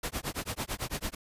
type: noise with tremolo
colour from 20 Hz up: pink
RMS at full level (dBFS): -32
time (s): 0.03-1.15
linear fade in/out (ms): 5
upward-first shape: sine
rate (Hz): 9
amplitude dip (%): 100
effects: resampled to 32000 Hz